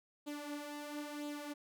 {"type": "tone with flanger", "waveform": "sawtooth", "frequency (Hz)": 293.7, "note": "D4", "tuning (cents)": 0, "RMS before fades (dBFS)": -44, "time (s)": [0.26, 1.54], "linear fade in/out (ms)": 20, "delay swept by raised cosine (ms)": [0.26, 5.76], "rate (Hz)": 1, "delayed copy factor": 0.6, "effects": []}